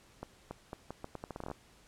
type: accelerating click train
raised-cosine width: 1 ms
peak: -26 dBFS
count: 15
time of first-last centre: 0.23-1.514 s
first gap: 280 ms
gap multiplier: 0.79
effects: pink hiss -62 dBFS RMS until 1.87 s + low-pass 10000 Hz 12 dB/octave